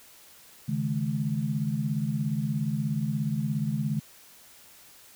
sine chord, C# suspended second, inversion none, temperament equal with one note detuned, 138.59 / 155.56 / 213 Hz, C#3 / D#3 / G#3, 0 / 0 / +44 cents, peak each -30 dBFS, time 0.68-4 s, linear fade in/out 10 ms, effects white hiss -53 dBFS RMS until 5.15 s

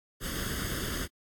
pink noise with comb filter, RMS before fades -34 dBFS, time 0.2-1.08 s, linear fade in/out 50 ms, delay 0.61 ms, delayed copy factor +0.75, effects AAC 64 kbps

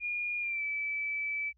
sine tone with pitch glide, 2427 to 2308 Hz, D#7 to D7, -44 to -31 cents, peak -31 dBFS, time 0-1.53 s, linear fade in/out 50 ms, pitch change -87 cents, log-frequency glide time 0.4-0.63 s, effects added 60 Hz sine -66 dBFS peak until 1.57 s

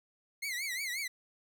sawtooth tone with vibrato, 2093 Hz, C7, in tune, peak -31 dBFS, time 0.42-1.08 s, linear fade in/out 10 ms, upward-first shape triangle, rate 5.6 Hz, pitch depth 180 cents each way, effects none

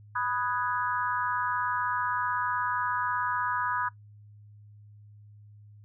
sine chord, G# minor seventh, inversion first, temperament equal, 987.8 / 1244.5 / 1480 / 1661.2 Hz, B5 / D#6 / F#6 / G#6, 0 / 0 / 0 / 0 cents, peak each -31 / -32 / -34 / -34 dBFS, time 0.15-3.89 s, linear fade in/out 10 ms, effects noise-tail reverb RT60 0.1 s tail -18 dB re dry + added 104 Hz sine -49 dBFS peak until 5.84 s

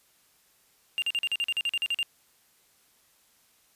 triangle tone bursts, 2794 Hz, F7, in tune, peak -23 dBFS, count 13, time 0.98-2.029 s, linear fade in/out 0 ms, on 41 ms, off 43 ms, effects white hiss -64 dBFS RMS until 3.75 s + resampled to 32000 Hz

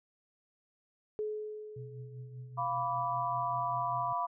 sine tone with exponential decay, 426.4 Hz, G#4, 46 cents sharp, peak -31 dBFS, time 1.19-2.85 s, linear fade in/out 0 ms, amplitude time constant 360 ms
sine tone with tremolo, 126.1 Hz, B2, 36 cents sharp, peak -40 dBFS, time 1.76-4.13 s, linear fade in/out 5 ms, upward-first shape triangle, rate 5.1 Hz, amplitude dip 60%
sine chord, B diminished, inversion second, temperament equal with one note detuned, 698.5 / 987.8 / 1161.8 Hz, F5 / B5 / D6, 0 / 0 / -19 cents, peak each -36 / -33 / -36 dBFS, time 2.57-4.27 s, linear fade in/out 20 ms
effects none

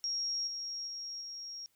sine tone with level steps, 5588 Hz, F8, in tune, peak -32 / -37 / -39 / -41 dBFS, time 0.04-1.66 s, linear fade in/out 0 ms, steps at 0.47 / 0.87 / 1.21 s, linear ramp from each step 5 ms, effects white hiss -74 dBFS RMS until 1.75 s

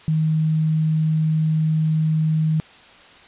sine tone, 157.2 Hz, D#3, 18 cents sharp, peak -16 dBFS, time 0.08-2.6 s, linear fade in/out 0 ms, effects white hiss -46 dBFS RMS until 3.27 s + resampled to 8000 Hz

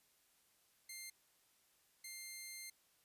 10% pulse tone bursts at uneven times, 2100 Hz, C7, 6 cents sharp, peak -39 dBFS, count 2, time 0.89-1.1 / 2.04-2.7 s, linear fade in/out 5 ms, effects white hiss -74 dBFS RMS until 3.04 s + resampled to 32000 Hz

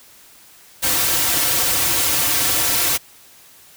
white noise with comb filter, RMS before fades -18 dBFS, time 0.82-2.98 s, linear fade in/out 20 ms, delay 4.8 ms, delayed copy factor -0.8, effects white hiss -47 dBFS RMS until 3.76 s

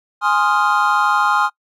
triangle chord, F minor seventh, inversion first, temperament equal, 830.6 / 1046.5 / 1244.5 / 1396.9 Hz, Ab5 / C6 / Eb6 / F6, 0 / 0 / 0 / 0 cents, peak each -17 dBFS, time 0.21-1.5 s, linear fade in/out 50 ms, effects noise-tail reverb RT60 0.1 s tail -23 dB re dry

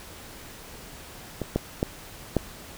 clicks, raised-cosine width 2 ms, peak -15 / -9 / -9 / -7 dBFS, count 4, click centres 1.417 / 1.56 / 1.829 / 2.367 s, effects pink hiss -44 dBFS RMS until 2.77 s

